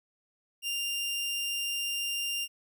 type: tone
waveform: sawtooth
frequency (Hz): 2794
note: F7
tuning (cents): 0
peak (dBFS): -27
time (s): 0.62-2.48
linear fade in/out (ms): 50
effects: none